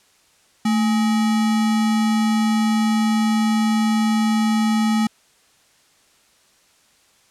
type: tone with sample-and-hold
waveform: sine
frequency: 220 Hz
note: A3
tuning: in tune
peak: -15 dBFS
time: 0.65-5.07 s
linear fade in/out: 5 ms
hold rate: 1050 Hz
effects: white hiss -57 dBFS RMS until 7.3 s + low-pass 9000 Hz 12 dB/octave